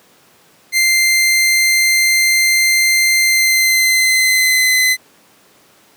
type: tone with pitch glide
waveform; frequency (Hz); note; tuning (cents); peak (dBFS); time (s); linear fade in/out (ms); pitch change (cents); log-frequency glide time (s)
sawtooth; 2088 to 2034; C7 to C7; -4 to -50; -7; 0.72-4.97; 50; -46; 3.23-4.79
effects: pink hiss -49 dBFS RMS until 5.96 s + high-pass 200 Hz 12 dB/octave